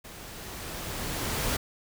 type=noise with level ramp; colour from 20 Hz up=pink; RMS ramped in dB=-45 to -28 dBFS; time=0.04-1.57 s; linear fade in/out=10 ms; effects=none